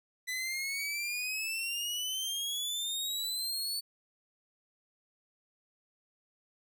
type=exponential sweep; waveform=sawtooth; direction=up; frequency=1989 to 4500 Hz; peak=-30 dBFS; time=0.27-3.81 s; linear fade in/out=20 ms; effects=none